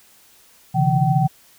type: tone cluster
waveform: sine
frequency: 131.7 / 145.6 / 166.7 / 766 Hz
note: C3 / D3 / E3 / G5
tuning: +12 / -15 / +20 / -40 cents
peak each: -20 dBFS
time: 0.74-1.28 s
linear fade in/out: 20 ms
effects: white hiss -52 dBFS RMS until 1.58 s